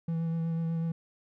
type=tone with vibrato; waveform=triangle; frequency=164.81 Hz; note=E3; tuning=in tune; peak=-26 dBFS; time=0.08-0.92 s; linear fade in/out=5 ms; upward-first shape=sine; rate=8.1 Hz; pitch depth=16 cents each way; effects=none